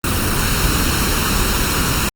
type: noise with comb filter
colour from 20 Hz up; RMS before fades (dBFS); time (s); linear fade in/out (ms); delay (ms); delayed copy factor
pink; -17; 0.04-2.09; 2; 0.73; +0.55
effects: Opus 32 kbps